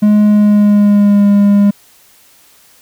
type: tone with pitch glide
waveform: triangle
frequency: 209.6 to 202.7 Hz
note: G#3 to G#3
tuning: +16 to -42 cents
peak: -3 dBFS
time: 0.02-1.71 s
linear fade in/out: 10 ms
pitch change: -58 cents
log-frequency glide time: 0.25-1.26 s
effects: white hiss -46 dBFS RMS until 2.81 s